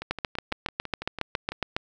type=two click trains; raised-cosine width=0.3 ms; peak=-18 / -10 dBFS; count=10 / 13; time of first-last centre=0.02-1.52 / 0.11-1.765 s; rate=6 / 7.25 Hz; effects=none